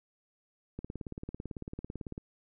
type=click train; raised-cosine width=3 ms; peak=-26 dBFS; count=26; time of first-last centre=0.79-2.179 s; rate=18 Hz; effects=none